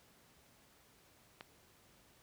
click, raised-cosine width 0.3 ms, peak -30 dBFS, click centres 1.409 s, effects pink hiss -66 dBFS RMS until 2.22 s + high-pass 60 Hz 12 dB/octave

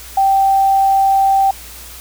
sine tone, 780 Hz, G5, 9 cents flat, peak -9 dBFS, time 0.17-1.51 s, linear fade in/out 5 ms, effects added 60 Hz sine -38 dBFS peak until 2 s + white hiss -35 dBFS RMS until 2 s

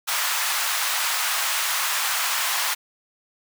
pink high-pass noise, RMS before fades -24 dBFS, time 0.07-2.75 s, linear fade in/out 20 ms, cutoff 910 Hz, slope 24 dB/octave, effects none

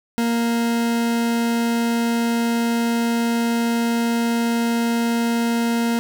40% pulse tone, 233.1 Hz, A#3, in tune, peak -17 dBFS, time 0.18-5.99 s, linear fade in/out 0 ms, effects none

